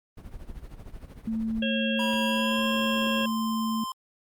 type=noise with tremolo; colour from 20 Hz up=brown; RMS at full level=-39 dBFS; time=0.17-1.64 s; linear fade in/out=5 ms; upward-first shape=sine; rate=13 Hz; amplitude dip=70%
type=tone; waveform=sine; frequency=222.7 Hz; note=A3; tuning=21 cents sharp; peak=-26 dBFS; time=1.27-3.84 s; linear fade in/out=5 ms
type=harmonic tone; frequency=544 Hz; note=C#5; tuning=33 cents flat; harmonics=1 / 3 / 5 / 6; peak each=-31 / -35 / -32 / -32 dBFS; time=1.62-3.26 s; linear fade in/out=5 ms
type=tone with pitch glide; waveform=square; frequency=972 to 1041.8 Hz; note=B5 to C6; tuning=-28 to -8 cents; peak=-32 dBFS; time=1.99-3.92 s; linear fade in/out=2 ms; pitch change=+120 cents; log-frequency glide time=2.26-2.67 s
effects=Opus 32 kbps